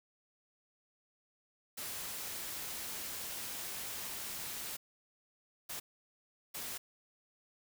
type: noise bursts at uneven times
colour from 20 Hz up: white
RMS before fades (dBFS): -42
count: 3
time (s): 1.77-4.77 / 5.69-5.8 / 6.54-6.78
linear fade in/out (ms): 10
effects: none